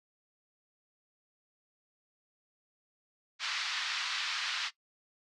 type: band-pass noise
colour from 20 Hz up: white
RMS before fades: -35 dBFS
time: 3.39-4.71 s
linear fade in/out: 50 ms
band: 1100 to 4700 Hz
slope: 24 dB/octave
effects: noise-tail reverb RT60 0.1 s tail -19 dB re dry + low-pass 8000 Hz 12 dB/octave